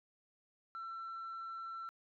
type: tone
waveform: sine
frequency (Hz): 1344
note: E6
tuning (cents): +33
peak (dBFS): -40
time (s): 0.75-1.89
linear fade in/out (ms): 0
effects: tanh soft clip ceiling -40 dBFS